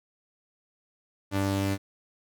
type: tone pair together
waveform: sawtooth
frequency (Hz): 98.01 / 293.7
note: G2 / D4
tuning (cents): 0 / 0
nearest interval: octave + perfect fifth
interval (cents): 1900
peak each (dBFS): -23 / -27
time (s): 1.31-1.78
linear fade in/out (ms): 50
effects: none